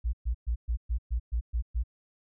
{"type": "tone bursts", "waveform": "sine", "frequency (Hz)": 58.27, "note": "A#1", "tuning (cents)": 0, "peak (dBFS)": -25, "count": 9, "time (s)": [0.04, 1.837], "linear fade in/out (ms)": 20, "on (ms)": 93, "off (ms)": 120, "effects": []}